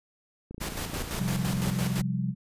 click train, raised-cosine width 3 ms, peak -27 dBFS, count 35, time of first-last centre 0.51-1.711 s, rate 28.3 Hz
pink noise with tremolo, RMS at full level -33 dBFS, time 0.6-2.02 s, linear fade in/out 20 ms, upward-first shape square, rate 5.9 Hz, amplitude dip 50%
sine chord, C suspended fourth, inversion none, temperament equal, 130.81 / 174.61 / 196 Hz, C3 / F3 / G3, 0 / 0 / 0 cents, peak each -30 / -31 / -31 dBFS, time 1.17-2.35 s, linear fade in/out 50 ms
effects resampled to 32000 Hz

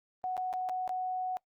sine tone with dropouts, 740 Hz, F#5, in tune, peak -31 dBFS, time 0.24-1.37 s, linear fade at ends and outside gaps 0 ms, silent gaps 0.368-0.377 / 0.529-0.537 / 0.689-0.695 / 0.877-0.893 s, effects noise-tail reverb RT60 0.1 s tail -23 dB re dry + Opus 24 kbps

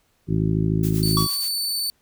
harmonic tone, 53.4 Hz, G#1, 49 cents sharp, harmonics 1 / 2 / 3 / 4 / 5 / 6 / 7, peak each -30 / -24 / -21 / -30 / -29 / -29 / -30 dBFS, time 0.27-1.28 s, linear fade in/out 50 ms
blue noise with tremolo, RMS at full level -33 dBFS, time 0.83-1.49 s, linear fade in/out 5 ms, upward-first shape sine, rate 8.5 Hz, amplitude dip 70%
sawtooth tone, 4514 Hz, C#8, 31 cents sharp, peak -20 dBFS, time 1.03-1.9 s, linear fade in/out 0 ms
square tone with exponential decay, 1132 Hz, C#6, 36 cents sharp, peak -20 dBFS, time 1.17-1.46 s, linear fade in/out 2 ms, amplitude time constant 62 ms
effects pink hiss -65 dBFS RMS until 2.01 s

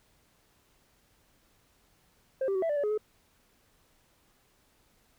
sine tone with pitch steps, 529 / 391.5 / 377.3 / 660 / 588 / 574 / 420.6 / 426.8 Hz, C5 / G4 / F#4 / E5 / D5 / D5 / G#4 / G#4, +19 / -2 / +34 / +2 / +2 / -40 / +22 / +47 cents, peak -24 dBFS, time 2.41-2.978 s, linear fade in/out 5 ms, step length 71 ms, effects tanh soft clip ceiling -25 dBFS + pink hiss -67 dBFS RMS until 5.18 s

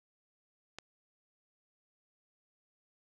click, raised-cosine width 0.2 ms, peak -25 dBFS, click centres 0.786 s, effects none

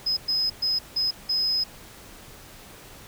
sine tone bursts at uneven times, 5070 Hz, D#8, 32 cents sharp, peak -20 dBFS, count 5, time 0.06-0.17 / 0.28-0.5 / 0.62-0.79 / 0.96-1.11 / 1.29-1.64 s, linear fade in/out 10 ms, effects tanh soft clip ceiling -18 dBFS + pink hiss -46 dBFS RMS until 3.07 s

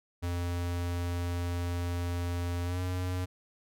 square tone with pitch glide, 87.31 to 90.97 Hz, F2 to F#2, 0 to -29 cents, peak -31 dBFS, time 0.22-3.26 s, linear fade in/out 20 ms, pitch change +71 cents, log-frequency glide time 2.64-2.81 s, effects none

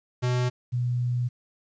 square / sine tone pair in turn, 124.5 / 122.72 Hz, B2 / B2, +14 / -11 cents, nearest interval unison, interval 25 cents, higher first, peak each -23 dBFS, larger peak neither, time 0.22-0.5 / 0.72-1.29 s, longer second, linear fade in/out 20 ms, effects resampled to 16000 Hz + 10-bit

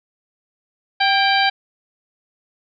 harmonic tone with a mistuned harmonic, 782 Hz, G5, 4 cents flat, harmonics 1 / 2 / 3 / 4 / 5 / 6, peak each -17 / -20 / -22 / -23 / -24 / -25 dBFS, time 1-1.5 s, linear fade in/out 10 ms, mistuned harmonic 2, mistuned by +49 cents, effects none

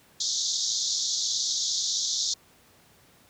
white band-pass noise, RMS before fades -28 dBFS, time 0.2-2.34 s, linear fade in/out 5 ms, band 3500 to 6900 Hz, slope 96 dB/octave, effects pink hiss -58 dBFS RMS until 3.29 s + high-pass 80 Hz 12 dB/octave

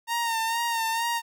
sawtooth tone with vibrato, 919 Hz, A#5, 25 cents flat, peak -21 dBFS, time 0.07-1.22 s, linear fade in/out 50 ms, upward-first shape sine, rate 2.2 Hz, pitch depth 42 cents each way, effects none

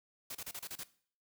white noise bursts, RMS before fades -43 dBFS, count 7, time 0.3-0.836 s, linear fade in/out 5 ms, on 50 ms, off 31 ms, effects noise-tail reverb RT60 0.5 s tail -18 dB re dry

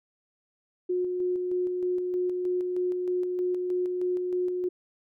sine tone with tremolo, 361.5 Hz, F#4, 40 cents flat, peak -24 dBFS, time 0.89-4.69 s, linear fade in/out 10 ms, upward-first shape square, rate 3.2 Hz, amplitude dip 30%, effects none

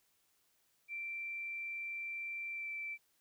sine tone with pitch glide, 2349 to 2331 Hz, D7 to D7, 0 to -14 cents, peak -39 dBFS, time 0.88-2.98 s, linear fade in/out 50 ms, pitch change -14 cents, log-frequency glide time 2.52-2.69 s, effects white hiss -75 dBFS RMS until 3.2 s

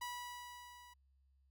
sawtooth tone with level ramp, 977 Hz, B5, 19 cents flat, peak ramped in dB -37 to -54 dBFS, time 0.01-0.94 s, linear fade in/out 10 ms, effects added 67 Hz sine -69 dBFS peak until 1.5 s

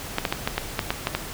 clicks, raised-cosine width 0.3 ms, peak -6 dBFS, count 9, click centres 0.184 / 0.252 / 0.325 / 0.475 / 0.58 / 0.792 / 0.905 / 1.071 / 1.15 s, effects pink hiss -35 dBFS RMS until 1.33 s

